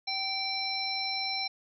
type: harmonic tone with a mistuned harmonic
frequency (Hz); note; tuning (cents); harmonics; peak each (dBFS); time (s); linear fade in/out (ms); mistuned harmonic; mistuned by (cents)
775; G5; -20; 1 / 3 / 5 / 7; -37 / -36 / -34 / -35; 0.07-1.48; 10; 5; +79
effects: none